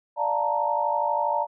sine chord, Bb major seventh, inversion first, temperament equal, 587.3 / 698.5 / 880 / 932.3 Hz, D5 / F5 / A5 / Bb5, 0 / 0 / 0 / 0 cents, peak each -28 / -31 / -27 / -25 dBFS, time 0.16-1.47 s, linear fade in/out 50 ms, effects none

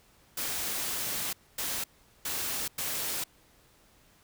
white noise bursts at uneven times, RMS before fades -33 dBFS, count 4, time 0.37-1.33 / 1.58-1.84 / 2.25-2.68 / 2.78-3.24 s, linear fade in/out 5 ms, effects pink hiss -62 dBFS RMS until 4.23 s

